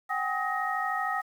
sine tone cluster, 753 / 806 / 1268 / 1873 Hz, F#5 / G5 / D#6 / A#6, +30 / +48 / +32 / +8 cents, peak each -33 / -34 / -31 / -33 dBFS, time 0.09-1.22 s, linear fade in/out 20 ms, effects 9-bit

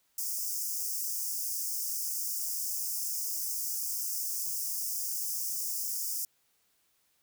white high-pass noise, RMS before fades -34 dBFS, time 0.18-6.25 s, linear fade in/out 2 ms, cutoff 5000 Hz, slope 96 dB/octave, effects white hiss -72 dBFS RMS until 7.22 s

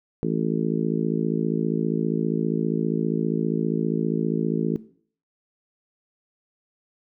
harmonic tone, 55 Hz, A1, in tune, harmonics 3 / 4 / 5 / 6 / 7 / 8, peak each -27 / -28 / -29 / -30 / -30 / -31 dBFS, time 0.23-4.76 s, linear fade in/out 0 ms, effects noise-tail reverb RT60 0.5 s tail -17 dB re dry

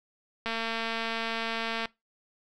click train, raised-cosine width 0.3 ms, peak -16 dBFS, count 318, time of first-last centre 0.46-1.856 s, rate 227 Hz, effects noise-tail reverb RT60 0.2 s tail -21 dB re dry

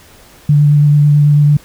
sine tone with vibrato, 146.83 Hz, D3, in tune, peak -5 dBFS, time 0.49-1.57 s, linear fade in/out 5 ms, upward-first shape sine, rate 9.1 Hz, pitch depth 14 cents each way, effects pink hiss -42 dBFS RMS until 1.64 s

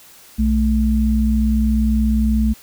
sine tone pair together, 61.2 / 218.1 Hz, B1 / A3, -15 / -15 cents, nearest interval octave + minor seventh, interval 2200 cents, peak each -16 dBFS, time 0.38-2.54 s, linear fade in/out 20 ms, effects white hiss -45 dBFS RMS until 2.62 s

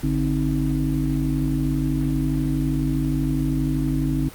harmonic tone with a mistuned harmonic, 52.4 Hz, G#1, 16 cents sharp, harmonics 1 / 3 / 5 / 6, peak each -26 / -23 / -24 / -26 dBFS, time 0.03-4.29 s, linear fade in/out 5 ms, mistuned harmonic 3, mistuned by -150 cents, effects pink hiss -41 dBFS RMS until 4.34 s + Opus 48 kbps

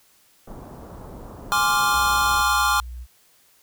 pink low-pass noise, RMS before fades -39 dBFS, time 0.47-2.42 s, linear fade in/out 5 ms, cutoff 1100 Hz, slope 24 dB/octave
square chord, D half-diminished seventh, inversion second, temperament equal, 830.6 / 1046.5 / 1174.7 / 1396.9 Hz, Ab5 / C6 / D6 / F6, 0 / 0 / 0 / 0 cents, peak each -26 / -25 / -23 / -23 dBFS, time 1.52-2.8 s, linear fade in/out 0 ms
sine tone with pitch glide, 61.8 to 60.7 Hz, B1 to B1, +2 to -29 cents, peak -32 dBFS, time 1.91-3.07 s, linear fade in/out 50 ms, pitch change -31 cents, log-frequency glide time 2.61-2.76 s
effects white hiss -58 dBFS RMS until 3.62 s

